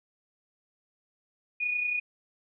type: tone pair together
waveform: sine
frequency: 2458 / 2489 Hz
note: D#7 / D#7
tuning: -22 / 0 cents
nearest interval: unison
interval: 22 cents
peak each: -27 / -37 dBFS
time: 1.6-2 s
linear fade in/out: 10 ms
effects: none